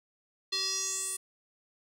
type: tone with band-pass filter sweep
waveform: square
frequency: 382.3 Hz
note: G4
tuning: 43 cents flat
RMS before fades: -33 dBFS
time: 0.52-1.17 s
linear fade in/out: 10 ms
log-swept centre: 4200 to 9700 Hz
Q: 5.3
effects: none